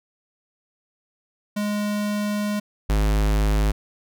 square tone pair in turn, 207.6 / 52.05 Hz, G#3 / G#1, 0 / +5 cents, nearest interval 2 octaves, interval 2395 cents, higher first, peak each -23 / -18 dBFS, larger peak second, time 1.56-2.6 / 2.89-3.72 s, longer first, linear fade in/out 10 ms, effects none

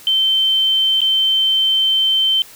sine tone with dropouts, 3100 Hz, G7, 20 cents flat, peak -12 dBFS, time 0.07-2.42 s, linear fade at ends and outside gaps 1 ms, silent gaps 1.006-1.016 s, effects white hiss -41 dBFS RMS until 2.55 s

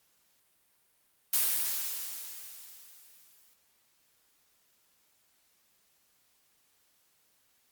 blue noise with exponential decay, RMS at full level -25 dBFS, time 1.33-3.54 s, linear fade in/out 5 ms, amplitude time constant 480 ms, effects white hiss -70 dBFS RMS until 7.71 s + Opus 48 kbps

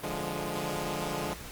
10% pulse chord, D diminished, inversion none, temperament equal, 146.83 / 174.61 / 207.7 Hz, D3 / F3 / Ab3, 0 / 0 / 0 cents, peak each -28 dBFS, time 0.03-1.34 s, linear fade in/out 10 ms, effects pink hiss -44 dBFS RMS until 1.51 s + Opus 24 kbps

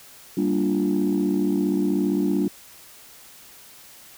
sine chord, G minor seventh, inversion none, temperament equal, 196 / 233.1 / 293.7 / 349.2 Hz, G3 / Bb3 / D4 / F4, 0 / 0 / 0 / 0 cents, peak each -23 / -27 / -22 / -25 dBFS, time 0.37-2.48 s, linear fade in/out 5 ms, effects tanh soft clip ceiling -13 dBFS + white hiss -47 dBFS RMS until 4.17 s

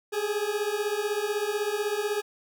40% pulse beating tone pair, 407.7 / 423.7 Hz, G#4 / G#4, -32 / +35 cents, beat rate 16 Hz, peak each -29 / -28 dBFS, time 0.12-2.22 s, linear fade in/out 20 ms, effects none

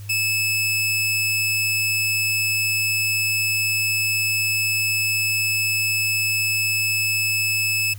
sawtooth tone, 2608 Hz, E7, 19 cents flat, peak -16 dBFS, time 0.09-7.94 s, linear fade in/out 10 ms, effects added 102 Hz sine -33 dBFS peak until 7.98 s + white hiss -48 dBFS RMS until 7.98 s

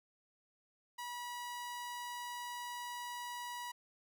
sawtooth tone, 970 Hz, B5, 31 cents flat, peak -38 dBFS, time 0.98-3.72 s, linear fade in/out 10 ms, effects none

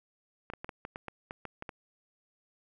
clicks, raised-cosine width 0.5 ms, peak -24 dBFS, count 11, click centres 0.501 / 0.536 / 0.645 / 0.692 / 0.851 / 0.959 / 1.083 / 1.309 / 1.453 / 1.624 / 1.692 s, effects 11-bit

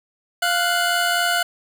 25% pulse tone pair together, 698.5 / 1480.9 Hz, F5 / F#6, 0 / +1 cents, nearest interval octave + minor second, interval 1301 cents, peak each -17 dBFS, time 0.42-1.43 s, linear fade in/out 5 ms, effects none

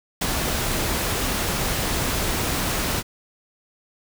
pink noise with ADSR envelope, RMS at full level -22 dBFS, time 0.21-3.03 s, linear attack 9 ms, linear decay 28 ms, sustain -2 dB, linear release 41 ms, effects none

